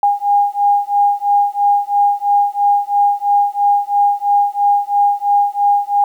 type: beating tone pair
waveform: sine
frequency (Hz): 812 / 815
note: G#5 / G#5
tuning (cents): -39 / -33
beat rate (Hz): 3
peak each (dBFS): -14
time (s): 0.03-6.04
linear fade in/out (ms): 2
effects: 8-bit